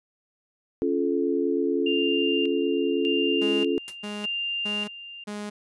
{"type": "chord", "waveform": "sine", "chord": "Db augmented", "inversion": "none", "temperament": "just", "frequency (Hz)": [277.2, 346.5, 433.1], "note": ["Db4", "F4", "A4"], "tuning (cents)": [0, -14, -27], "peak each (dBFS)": -26, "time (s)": [0.82, 3.78], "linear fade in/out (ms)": 0}
{"type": "tone with tremolo", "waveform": "sine", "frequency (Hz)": 2794, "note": "F7", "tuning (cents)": 0, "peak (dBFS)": -26, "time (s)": [1.86, 5.24], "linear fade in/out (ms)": 5, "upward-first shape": "square", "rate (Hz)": 0.84, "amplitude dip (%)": 75}
{"type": "tone bursts", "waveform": "sawtooth", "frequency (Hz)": 207.7, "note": "G#3", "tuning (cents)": 0, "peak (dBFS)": -28, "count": 4, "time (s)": [3.41, 5.5], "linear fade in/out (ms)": 10, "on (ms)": 230, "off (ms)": 390}
{"type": "noise with exponential decay", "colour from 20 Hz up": "white", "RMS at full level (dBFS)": -35, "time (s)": [3.88, 3.98], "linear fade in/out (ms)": 0, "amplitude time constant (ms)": 20}
{"effects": ["resampled to 24000 Hz"]}